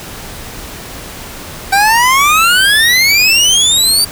25% pulse exponential sweep, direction up, 770 to 4699 Hz, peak -3 dBFS, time 1.72-4.05 s, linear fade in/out 10 ms, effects pink hiss -28 dBFS RMS until 4.11 s

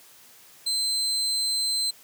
35% pulse tone, 4100 Hz, C8, 36 cents flat, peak -22 dBFS, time 0.66-1.91 s, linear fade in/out 10 ms, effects white hiss -52 dBFS RMS until 2.03 s + high-pass 100 Hz 12 dB/octave

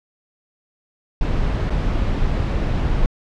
brown noise with dropouts, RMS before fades -19 dBFS, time 1.21-3.06 s, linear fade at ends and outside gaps 2 ms, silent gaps 1.698-1.703 s, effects low-pass 4000 Hz 12 dB/octave

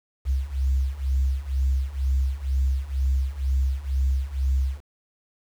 sine beating tone pair, 65.5 / 67.6 Hz, C2 / C#2, +2 / -43 cents, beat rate 2.1 Hz, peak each -24 / -22 dBFS, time 0.25-4.81 s, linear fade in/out 50 ms, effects tanh soft clip ceiling -15 dBFS + 8-bit

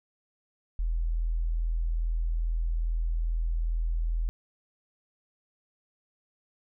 sine tone, 41.2 Hz, E1, in tune, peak -25 dBFS, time 0.79-4.29 s, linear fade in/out 0 ms, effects none

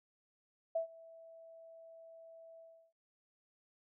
sine tone with ADSR envelope, 657 Hz, E5, 6 cents flat, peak -30 dBFS, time 0.75-2.93 s, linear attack 8 ms, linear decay 110 ms, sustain -23 dB, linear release 340 ms, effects none

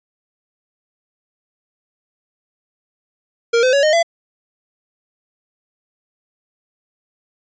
square tone with pitch steps, 466.2 / 511.3 / 560.9 / 615.2 / 674.7 Hz, A#4 / C5 / C#5 / D#5 / E5, 0 / -40 / +20 / -20 / +40 cents, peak -12 dBFS, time 3.53-4.03 s, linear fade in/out 10 ms, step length 100 ms, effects resampled to 16000 Hz

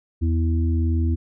harmonic tone, 82 Hz, E2, 9 cents flat, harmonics 1 / 3 / 4, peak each -18 / -28 / -30 dBFS, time 0.21-1.16 s, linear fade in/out 20 ms, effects none

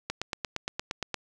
click train, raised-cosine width 0.2 ms, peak -13 dBFS, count 10, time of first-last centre 0.1-1.143 s, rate 8.63 Hz, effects none

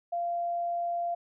sine tone, 691 Hz, F5, 19 cents flat, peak -28 dBFS, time 0.12-1.15 s, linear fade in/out 10 ms, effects none

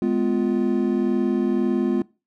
triangle chord, F diminished, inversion first, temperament just, 209.5 / 251.4 / 349.2 Hz, Ab3 / Cb4 / F4, +15 / +31 / 0 cents, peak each -21 dBFS, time 0.02-2.02 s, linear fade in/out 2 ms, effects noise-tail reverb RT60 0.3 s tail -22 dB re dry

